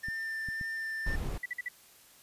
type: tone with vibrato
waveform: triangle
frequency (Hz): 1790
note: A6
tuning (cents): +29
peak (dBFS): -32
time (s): 0.03-1.16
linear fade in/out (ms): 10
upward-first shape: sine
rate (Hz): 1.9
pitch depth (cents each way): 8
type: clicks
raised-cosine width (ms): 5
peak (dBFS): -30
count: 4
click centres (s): 0.085 / 0.487 / 0.612 / 1.161
type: noise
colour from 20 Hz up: brown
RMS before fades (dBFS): -33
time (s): 1.06-1.38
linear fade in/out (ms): 5
type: tone bursts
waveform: sine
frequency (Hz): 1968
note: B6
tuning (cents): -7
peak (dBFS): -32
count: 4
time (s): 1.43-1.686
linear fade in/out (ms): 5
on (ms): 28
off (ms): 48
effects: white hiss -58 dBFS RMS until 2.22 s + resampled to 32000 Hz